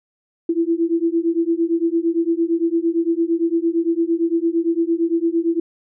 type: beating tone pair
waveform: sine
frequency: 329.6 / 338.4 Hz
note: E4 / E4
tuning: 0 / +45 cents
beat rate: 8.8 Hz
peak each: -19 dBFS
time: 0.49-5.6 s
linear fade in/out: 5 ms
effects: none